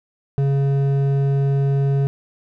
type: tone with hard clipping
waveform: sine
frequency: 138.59 Hz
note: C#3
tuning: in tune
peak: -17 dBFS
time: 0.38-2.07 s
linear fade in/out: 0 ms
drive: 8 dB
effects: none